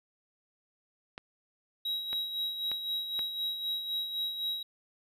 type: clicks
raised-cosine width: 0.3 ms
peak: -24 dBFS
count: 4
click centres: 1.179 / 2.13 / 2.716 / 3.192 s
type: tone with tremolo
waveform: triangle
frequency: 3844 Hz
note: B7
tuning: 48 cents flat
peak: -28 dBFS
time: 1.85-4.63 s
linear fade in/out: 5 ms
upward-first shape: sine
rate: 3.9 Hz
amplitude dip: 55%
effects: none